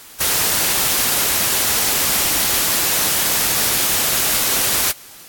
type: noise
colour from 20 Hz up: white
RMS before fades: -17 dBFS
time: 0.2-4.92 s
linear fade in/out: 10 ms
effects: white hiss -40 dBFS RMS until 5.28 s + AAC 64 kbps